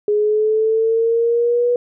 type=linear sweep; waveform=sine; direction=up; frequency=415.3 to 488 Hz; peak=-13 dBFS; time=0.08-1.76 s; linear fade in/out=2 ms; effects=none